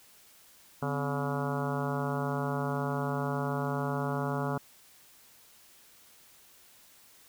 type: harmonic tone with a mistuned harmonic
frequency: 142.1 Hz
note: C#3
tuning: 43 cents sharp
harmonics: 1 / 2 / 3 / 4 / 5 / 6 / 7 / 8 / 9 / 10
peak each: -33 / -36 / -38 / -39 / -40 / -41 / -41 / -42 / -43 / -43 dBFS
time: 0.82-4.58 s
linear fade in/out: 5 ms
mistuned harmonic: 2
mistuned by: -150 cents
effects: white hiss -58 dBFS RMS until 7.28 s